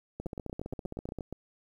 two click trains, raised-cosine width 2 ms, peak -24 / -24 dBFS, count 10 / 16, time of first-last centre 0.26-1.326 / 0.2-1.187 s, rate 8.44 / 15.2 Hz, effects 10-bit

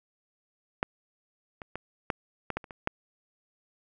clicks, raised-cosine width 0.5 ms, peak -11 / -25 / -20 / -12 / -16 / -15 / -30 / -26 / -11 dBFS, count 9, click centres 0.829 / 1.618 / 1.756 / 2.102 / 2.503 / 2.57 / 2.642 / 2.708 / 2.874 s, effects none

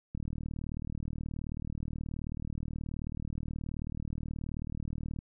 click train, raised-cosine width 5 ms, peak -25 dBFS, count 196, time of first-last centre 0.15-5.189 s, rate 38.7 Hz, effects none

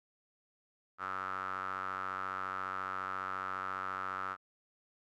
sawtooth tone with band-pass filter, 94.5 Hz, F#2, 37 cents sharp, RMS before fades -39 dBFS, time 0.98-4.37 s, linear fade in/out 50 ms, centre 1300 Hz, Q 8.5, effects none

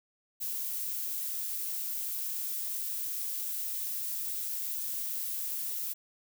violet noise, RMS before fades -35 dBFS, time 0.4-5.94 s, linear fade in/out 20 ms, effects none

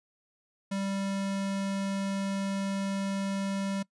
square tone, 196 Hz, G3, in tune, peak -30 dBFS, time 0.71-3.83 s, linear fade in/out 10 ms, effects noise-tail reverb RT60 0.1 s tail -22 dB re dry + resampled to 24000 Hz

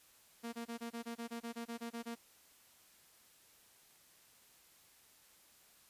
sawtooth tone bursts, 233.1 Hz, A#3, in tune, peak -37 dBFS, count 14, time 0.43-2.155 s, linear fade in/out 20 ms, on 100 ms, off 25 ms, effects white hiss -65 dBFS RMS until 5.89 s + resampled to 32000 Hz

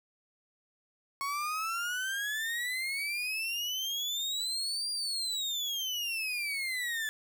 35% pulse exponential two-way sweep, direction up then down, 1100 to 4814 to 1728 Hz, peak -30 dBFS, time 1.21-7.09 s, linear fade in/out 0 ms, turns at 4.91 s, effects none

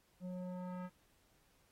square tone with low-pass filter sweep, 181.4 Hz, F#3, 34 cents flat, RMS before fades -44 dBFS, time 0.2-0.9 s, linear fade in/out 50 ms, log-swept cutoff 410 to 1500 Hz, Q 1.6, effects pink hiss -73 dBFS RMS until 1.71 s + AAC 48 kbps

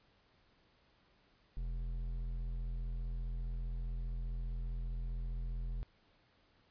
triangle tone with hard clipping, 42.42 Hz, F1, 50 cents flat, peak -38 dBFS, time 1.57-5.83 s, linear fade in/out 0 ms, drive 11 dB, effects pink hiss -70 dBFS RMS until 6.7 s + resampled to 11025 Hz

